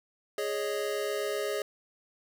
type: chord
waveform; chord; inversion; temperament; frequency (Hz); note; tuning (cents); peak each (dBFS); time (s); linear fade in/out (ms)
square; Ab suspended fourth; none; equal; 415.3 / 554.4 / 622.3; Ab4 / Db5 / Eb5; 0 / 0 / 0; -33 / -36 / -37; 0.38-1.62; 2
effects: none